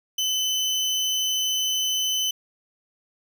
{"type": "tone", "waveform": "30% pulse", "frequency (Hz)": 3031, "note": "F#7", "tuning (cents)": 41, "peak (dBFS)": -19, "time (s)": [0.18, 2.31], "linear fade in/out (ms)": 5, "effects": []}